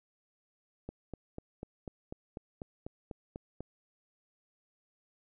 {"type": "click train", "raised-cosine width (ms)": 2, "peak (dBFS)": -27, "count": 12, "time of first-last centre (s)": [0.89, 3.606], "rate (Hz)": 4.05, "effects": []}